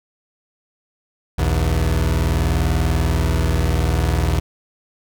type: tone pair together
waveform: 30% pulse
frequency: 60.61 / 80.9 Hz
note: B1 / E2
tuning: -32 / -32 cents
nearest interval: perfect fourth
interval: 500 cents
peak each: -16 dBFS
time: 1.38-4.4 s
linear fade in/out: 10 ms
effects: none